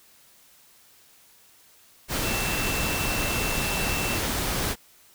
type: tone in noise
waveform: sine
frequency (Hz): 2678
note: E7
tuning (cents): +27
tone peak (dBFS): -31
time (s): 2.22-4.2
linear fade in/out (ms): 50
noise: pink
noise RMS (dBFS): -27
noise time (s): 2.08-4.76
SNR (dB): -7
effects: white hiss -56 dBFS RMS until 5.14 s